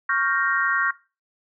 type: chord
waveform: sine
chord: G half-diminished seventh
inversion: second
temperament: equal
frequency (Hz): 1108.7 / 1396.9 / 1568 / 1864.7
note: Db6 / F6 / G6 / Bb6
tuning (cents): 0 / 0 / 0 / 0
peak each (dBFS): -25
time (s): 0.09-0.91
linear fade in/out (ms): 5
effects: noise-tail reverb RT60 0.3 s tail -18 dB re dry